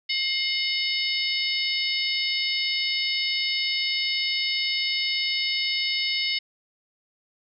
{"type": "harmonic tone with a mistuned harmonic", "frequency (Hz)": 742, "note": "F#5", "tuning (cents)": 5, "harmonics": [3, 4, 5, 6, 7], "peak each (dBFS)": [-28, -29, -30, -31, -31], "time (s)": [0.09, 6.39], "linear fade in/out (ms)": 10, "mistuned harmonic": 3, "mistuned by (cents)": -77, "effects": []}